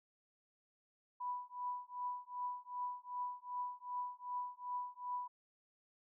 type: tone with tremolo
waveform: sine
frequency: 987.8 Hz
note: B5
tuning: in tune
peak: -36 dBFS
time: 1.2-5.28 s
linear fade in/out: 10 ms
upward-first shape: triangle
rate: 2.6 Hz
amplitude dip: 100%
effects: none